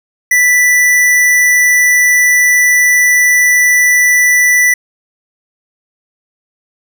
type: tone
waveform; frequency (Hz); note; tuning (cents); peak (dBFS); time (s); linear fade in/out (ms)
square; 1975.5; B6; 0; -7; 0.31-4.74; 5
effects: none